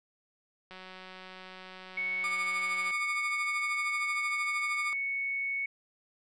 click train, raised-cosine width 0.3 ms, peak -31 dBFS, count 410, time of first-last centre 0.71-2.909 s, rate 186 Hz
sine tone, 2217 Hz, C#7, in tune, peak -30 dBFS, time 1.97-5.66 s, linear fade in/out 5 ms
40% pulse tone with tremolo, 1200 Hz, D6, 37 cents sharp, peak -31 dBFS, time 2.24-4.93 s, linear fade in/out 0 ms, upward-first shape triangle, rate 13 Hz, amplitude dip 70%
effects resampled to 24000 Hz

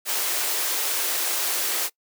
white high-pass noise, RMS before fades -25 dBFS, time 0.05-1.9 s, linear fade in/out 50 ms, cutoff 310 Hz, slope 48 dB/octave, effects noise-tail reverb RT60 0.1 s tail -23 dB re dry

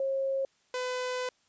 sine / sawtooth tone pair in turn, 540 / 503.2 Hz, C#5 / B4, -45 / +32 cents, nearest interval minor second, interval 123 cents, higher first, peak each -27 dBFS, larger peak neither, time 0-0.45 / 0.74-1.29 s, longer second, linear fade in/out 2 ms, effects white hiss -69 dBFS RMS until 1.48 s + resampled to 16000 Hz

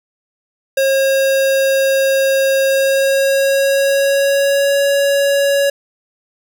square tone with pitch glide, 540 to 560.3 Hz, C#5 to C#5, -45 to +18 cents, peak -12 dBFS, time 0.77-5.7 s, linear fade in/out 5 ms, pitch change +63 cents, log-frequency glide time 2.67-4.8 s, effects none

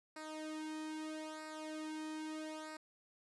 sawtooth tone with flanger, 311.1 Hz, D#4, in tune, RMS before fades -45 dBFS, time 0.16-2.77 s, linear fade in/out 5 ms, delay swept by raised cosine 0.31 to 1.81 ms, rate 0.78 Hz, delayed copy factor -0.8, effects resampled to 24000 Hz

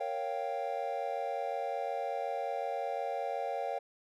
triangle chord, G half-diminished seventh, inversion first, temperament equal, 466.2 / 554.4 / 698.5 / 784 Hz, Bb4 / Db5 / F5 / G5, 0 / 0 / 0 / 0 cents, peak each -39 / -36 / -36 / -36 dBFS, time 0-3.79 s, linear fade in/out 10 ms, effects none

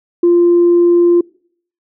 sine tone, 346.9 Hz, F4, 12 cents flat, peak -5 dBFS, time 0.23-1.21 s, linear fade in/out 5 ms, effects noise-tail reverb RT60 0.6 s tail -26 dB re dry + tanh soft clip ceiling -3 dBFS

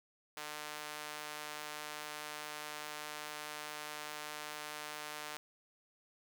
sawtooth tone with high-pass filter, 150.4 Hz, D3, 42 cents sharp, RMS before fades -45 dBFS, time 0.37-5.37 s, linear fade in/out 0 ms, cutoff 910 Hz, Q 0.64, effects none

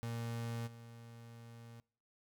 35% pulse tone with level steps, 116.54 Hz, A#2, in tune, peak -37 / -50 dBFS, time 0.03-1.8 s, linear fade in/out 0 ms, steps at 0.66 s, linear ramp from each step 20 ms, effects noise-tail reverb RT60 0.5 s tail -25 dB re dry

